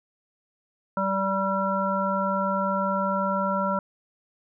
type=harmonic tone; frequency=193.9 Hz; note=G3; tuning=19 cents flat; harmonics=1 / 3 / 5 / 7; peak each=-28 / -28 / -28 / -28 dBFS; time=0.97-3.79 s; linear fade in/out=2 ms; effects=none